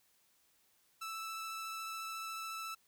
sawtooth tone with vibrato, 1318.5 Hz, E6, in tune, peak -37 dBFS, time 1.01-2.75 s, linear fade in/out 10 ms, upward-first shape sine, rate 14 Hz, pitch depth 9 cents each way, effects white hiss -72 dBFS RMS until 2.87 s

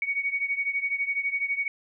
sine beating tone pair, 2235 / 2247 Hz, C#7 / C#7, +14 / +23 cents, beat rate 12 Hz, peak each -27 / -30 dBFS, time 0.02-1.68 s, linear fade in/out 2 ms, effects none

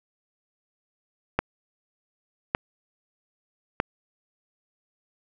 clicks, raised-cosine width 0.5 ms, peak -6 dBFS, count 3, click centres 1.39 / 2.549 / 3.801 s, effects none

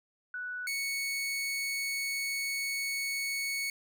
sine / sawtooth tone pair in turn, 1480 / 2217 Hz, F#6 / C#7, 0 / 0 cents, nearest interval perfect fifth, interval 700 cents, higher second, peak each -35 / -28 dBFS, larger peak second, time 0.34-0.67 / 0.67-3.7 s, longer second, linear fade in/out 2 ms, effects none

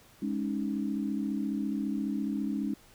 sine chord, Ab suspended fourth, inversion none, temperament just, 207.7 / 276.9 / 311.5 Hz, Ab3 / Db4 / Eb4, 0 / -2 / +2 cents, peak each -32 / -33 / -36 dBFS, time 0.22-2.74 s, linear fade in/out 5 ms, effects pink hiss -58 dBFS RMS until 2.94 s

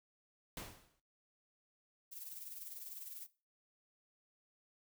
pink noise with exponential decay, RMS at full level -43 dBFS, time 0.57-1 s, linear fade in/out 2 ms, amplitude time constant 92 ms
violet noise with tremolo, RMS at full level -46 dBFS, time 2.11-3.27 s, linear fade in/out 20 ms, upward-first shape triangle, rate 20 Hz, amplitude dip 65%
effects noise-tail reverb RT60 0.3 s tail -17 dB re dry

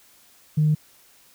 sine tone, 152.7 Hz, D#3, 32 cents flat, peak -15 dBFS, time 0.57-0.75 s, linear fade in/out 10 ms, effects tanh soft clip ceiling -11 dBFS + white hiss -55 dBFS RMS until 1.34 s

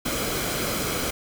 pink noise with comb filter, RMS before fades -27 dBFS, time 0.05-1.11 s, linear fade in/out 10 ms, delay 1.1 ms, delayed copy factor -0.5, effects none

